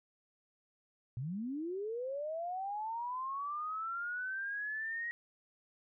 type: linear sweep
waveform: sine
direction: up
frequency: 113.5 to 1898 Hz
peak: -36 dBFS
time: 1.17-5.11 s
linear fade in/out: 0 ms
effects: none